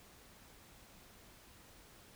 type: silence
effects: pink hiss -60 dBFS RMS until 2.15 s